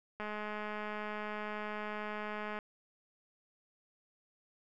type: click train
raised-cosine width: 0.5 ms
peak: -26 dBFS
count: 505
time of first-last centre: 0.2-2.589 s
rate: 211 Hz
effects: none